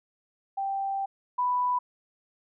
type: tone pair in turn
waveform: sine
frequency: 784 / 990.3 Hz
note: G5 / B5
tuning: 0 / +4 cents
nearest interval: major third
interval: 404 cents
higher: second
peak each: -27 / -23 dBFS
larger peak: second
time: 0.57-1.06 / 1.38-1.79 s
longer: first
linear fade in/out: 10 ms
effects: none